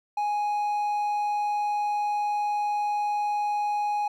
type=tone; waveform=triangle; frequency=830.6 Hz; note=G#5; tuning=in tune; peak=-22 dBFS; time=0.17-4.08 s; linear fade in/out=5 ms; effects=none